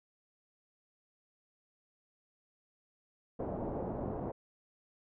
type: low-pass noise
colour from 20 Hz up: white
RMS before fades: -38 dBFS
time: 3.39-4.32 s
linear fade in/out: 10 ms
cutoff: 690 Hz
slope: 24 dB/octave
effects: none